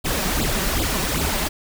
pink noise with flanger, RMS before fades -22 dBFS, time 0.04-1.49 s, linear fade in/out 20 ms, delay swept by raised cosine 0.24 to 5.34 ms, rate 2.6 Hz, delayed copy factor +0.8, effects none

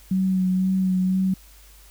sine tone with vibrato, 187 Hz, F#3, 19 cents sharp, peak -18 dBFS, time 0.11-1.34 s, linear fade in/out 5 ms, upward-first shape sine, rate 2 Hz, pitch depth 21 cents each way, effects added 50 Hz sine -48 dBFS peak until 1.9 s + white hiss -52 dBFS RMS until 1.9 s

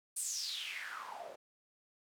white noise with band-pass filter sweep, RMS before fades -42 dBFS, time 0.16-1.36 s, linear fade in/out 10 ms, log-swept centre 9500 to 490 Hz, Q 5.9, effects none

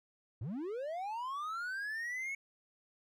triangle linear sweep, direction up, 90.6 to 2217 Hz, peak -35 dBFS, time 0.41-2.35 s, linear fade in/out 5 ms, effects none

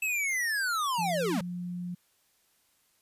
square linear sweep, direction down, 2637 to 164.81 Hz, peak -28 dBFS, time 0.02-1.41 s, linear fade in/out 5 ms
sine tone with pitch glide, 172.8 to 177.25 Hz, F3 to F3, -18 to +26 cents, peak -33 dBFS, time 0.98-1.95 s, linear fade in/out 10 ms, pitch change +44 cents, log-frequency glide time 1.21-1.36 s
effects white hiss -69 dBFS RMS until 3.01 s + resampled to 32000 Hz

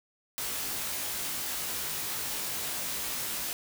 white noise with comb filter, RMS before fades -34 dBFS, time 0.38-3.53 s, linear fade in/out 0 ms, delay 19 ms, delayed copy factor +0.8, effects none

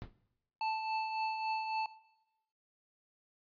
brown noise with exponential decay, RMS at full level -37 dBFS, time 0.02-0.15 s, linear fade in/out 0 ms, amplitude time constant 27 ms
square tone with tremolo, 880 Hz, A5, in tune, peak -32 dBFS, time 0.61-1.86 s, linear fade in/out 2 ms, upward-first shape triangle, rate 3.6 Hz, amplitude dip 45%
effects noise-tail reverb RT60 0.9 s tail -18 dB re dry + resampled to 11025 Hz

